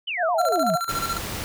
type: exponential sweep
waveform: sine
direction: down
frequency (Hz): 3136 to 150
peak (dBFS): -25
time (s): 0.07-0.76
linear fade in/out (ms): 10
type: tone with vibrato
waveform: sine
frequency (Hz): 680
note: F5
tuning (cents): -46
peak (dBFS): -20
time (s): 0.17-0.81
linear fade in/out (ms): 50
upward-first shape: square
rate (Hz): 8.6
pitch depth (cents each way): 81
type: tone with tremolo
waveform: square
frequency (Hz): 1362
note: F6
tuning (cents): -44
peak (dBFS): -24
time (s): 0.38-1.18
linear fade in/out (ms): 10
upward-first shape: square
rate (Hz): 14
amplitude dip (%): 70
type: noise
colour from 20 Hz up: pink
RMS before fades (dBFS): -31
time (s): 0.89-1.44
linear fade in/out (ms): 0
effects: none